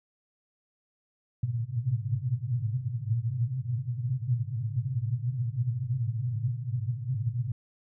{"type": "band-pass noise", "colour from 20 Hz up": "pink", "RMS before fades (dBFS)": -30, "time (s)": [1.43, 7.52], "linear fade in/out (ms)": 5, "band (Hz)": [110, 130], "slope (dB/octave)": 96, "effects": []}